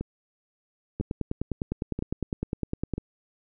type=two click trains; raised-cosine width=3 ms; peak=-15 / -18 dBFS; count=20 / 4; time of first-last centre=1.01-2.937 / 0.01-2.98 s; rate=9.86 / 1.01 Hz; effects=none